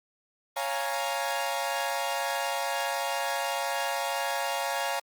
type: chord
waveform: sawtooth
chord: Bb minor seventh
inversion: first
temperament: equal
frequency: 554.4 / 698.5 / 830.6 / 932.3 Hz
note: Db5 / F5 / Ab5 / Bb5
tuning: 0 / 0 / 0 / 0 cents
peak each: -30 dBFS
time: 0.56-5 s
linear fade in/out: 10 ms
effects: Opus 32 kbps